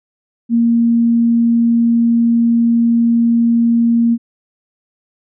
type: tone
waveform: sine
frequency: 233.1 Hz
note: A#3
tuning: in tune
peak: -9 dBFS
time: 0.49-4.18 s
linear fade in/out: 50 ms
effects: none